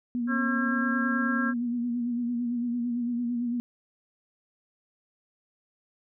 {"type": "tone with vibrato", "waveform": "sine", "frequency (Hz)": 240, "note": "B3", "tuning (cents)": -49, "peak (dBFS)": -26, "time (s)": [0.15, 3.6], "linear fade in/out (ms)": 0, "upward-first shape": "sine", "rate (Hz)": 8.9, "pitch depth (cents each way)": 42}
{"type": "harmonic tone", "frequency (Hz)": 270, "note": "C#4", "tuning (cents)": -45, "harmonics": [1, 2, 4, 5, 6], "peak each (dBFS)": [-33, -41, -38, -33, -29], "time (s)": [0.27, 1.54], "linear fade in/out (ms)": 50}
{"effects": []}